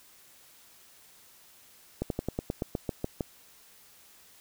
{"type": "slowing click train", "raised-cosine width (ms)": 2, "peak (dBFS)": -16, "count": 11, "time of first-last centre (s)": [2.02, 3.208], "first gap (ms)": 82, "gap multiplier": 1.08, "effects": ["white hiss -57 dBFS RMS until 4.4 s"]}